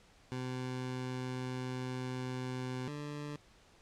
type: tone pair in turn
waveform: 20% pulse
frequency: 127.6 / 147.12 Hz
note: C3 / D3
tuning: -43 / +3 cents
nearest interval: major second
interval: 246 cents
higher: second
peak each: -32 / -35 dBFS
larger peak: first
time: 0.32-2.88 / 2.88-3.36 s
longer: first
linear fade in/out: 0 ms
effects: pink hiss -63 dBFS RMS until 3.81 s + low-pass 7000 Hz 12 dB/octave